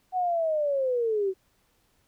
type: linear sweep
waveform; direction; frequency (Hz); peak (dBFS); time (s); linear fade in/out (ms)
sine; down; 750 to 369.8; -23; 0.12-1.34; 50
effects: pink hiss -68 dBFS RMS until 2.07 s